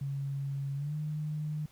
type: tone with pitch glide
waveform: sine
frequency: 138.59 to 152.01 Hz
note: C#3 to D#3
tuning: 0 to -40 cents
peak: -32 dBFS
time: 0.01-1.66 s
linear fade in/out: 5 ms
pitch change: +160 cents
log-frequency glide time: 0.75-0.95 s
effects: pink hiss -62 dBFS RMS until 1.71 s